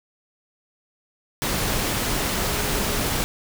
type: tone in noise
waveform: sine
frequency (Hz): 415.3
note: G#4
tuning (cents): 0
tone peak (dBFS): -34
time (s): 2.44-3.11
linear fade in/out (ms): 0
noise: pink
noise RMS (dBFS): -24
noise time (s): 1.42-3.24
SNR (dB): -13
effects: none